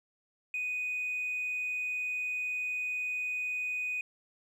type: tone with hard clipping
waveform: triangle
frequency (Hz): 2489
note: D#7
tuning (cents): 0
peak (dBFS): -31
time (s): 0.54-4.01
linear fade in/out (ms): 2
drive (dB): 2
effects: none